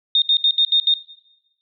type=tone bursts at uneven times; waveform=sine; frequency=3671 Hz; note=A#7; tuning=27 cents flat; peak=-12 dBFS; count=6; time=0.15-0.22 / 0.29-0.37 / 0.44-0.51 / 0.58-0.65 / 0.72-0.8 / 0.87-0.94 s; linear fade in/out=2 ms; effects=noise-tail reverb RT60 1.0 s tail -18 dB re dry